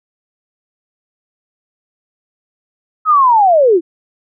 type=linear sweep; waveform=sine; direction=down; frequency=1294 to 311.1 Hz; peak=-6 dBFS; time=3.05-3.81 s; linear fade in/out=50 ms; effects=none